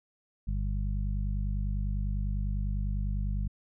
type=harmonic tone; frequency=50 Hz; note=G1; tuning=35 cents sharp; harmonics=1 / 2 / 3 / 4; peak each=-29 / -35 / -39 / -41 dBFS; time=0.47-3.48 s; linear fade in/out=10 ms; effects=none